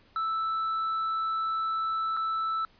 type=tone with dropouts; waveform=triangle; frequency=1318.5 Hz; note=E6; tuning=in tune; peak=-25 dBFS; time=0.16-2.65 s; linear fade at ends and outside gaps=1 ms; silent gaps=2.167-2.171 s; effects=pink hiss -61 dBFS RMS until 2.79 s + resampled to 11025 Hz